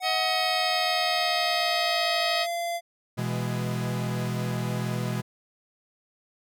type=tone with pitch glide; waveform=square; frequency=740 to 686.5 Hz; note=F#5 to F5; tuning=0 to -30 cents; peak=-28 dBFS; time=0-2.81 s; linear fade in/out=50 ms; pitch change=-130 cents; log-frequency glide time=0.17-2.12 s
type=harmonic tone; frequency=634 Hz; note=D#5; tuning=32 cents sharp; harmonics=1 / 2 / 3 / 4 / 5 / 6 / 7 / 8; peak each=-33 / -33 / -33 / -33 / -33 / -33 / -33 / -33 dBFS; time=0.02-2.47 s; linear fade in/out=50 ms
type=chord; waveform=45% pulse; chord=E major; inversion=second; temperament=equal with one note detuned; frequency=123.47 / 165.86 / 207.7 Hz; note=B2 / E3 / G#3; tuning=0 / +11 / 0 cents; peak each=-29 / -33 / -33 dBFS; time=3.17-5.22 s; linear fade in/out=20 ms
effects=none